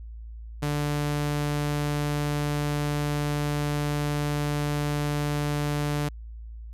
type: tone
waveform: sawtooth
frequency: 146.83 Hz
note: D3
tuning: in tune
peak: -21 dBFS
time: 0.62-6.09 s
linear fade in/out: 10 ms
effects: added 56 Hz sine -37 dBFS peak until 6.73 s + resampled to 32000 Hz